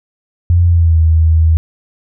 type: tone with pitch glide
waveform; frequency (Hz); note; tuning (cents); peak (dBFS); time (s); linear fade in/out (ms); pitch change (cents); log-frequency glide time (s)
sine; 86.8 to 80.52; F2 to E2; -10 to -40; -6; 0.5-1.57; 0; -130; 0.66-0.99
effects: none